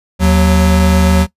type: tone pair together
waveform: square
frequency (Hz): 77.78 / 184.52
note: D#2 / F#3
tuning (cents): 0 / -4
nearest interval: octave + minor third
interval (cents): 1496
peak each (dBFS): -11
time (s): 0.19-1.27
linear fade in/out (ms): 50
effects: noise-tail reverb RT60 0.1 s tail -18 dB re dry + resampled to 32000 Hz